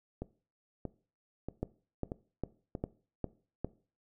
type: two click trains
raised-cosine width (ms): 2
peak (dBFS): -20 / -24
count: 6 / 5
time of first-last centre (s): 1.63-3.646 / 0.22-2.752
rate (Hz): 2.48 / 1.58
effects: noise-tail reverb RT60 0.4 s tail -19 dB re dry